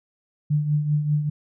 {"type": "tone with tremolo", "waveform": "sine", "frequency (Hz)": 149.1, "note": "D3", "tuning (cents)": 27, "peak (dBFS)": -16, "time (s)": [0.5, 1.3], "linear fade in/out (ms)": 10, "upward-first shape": "triangle", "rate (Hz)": 5.1, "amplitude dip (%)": 65, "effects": []}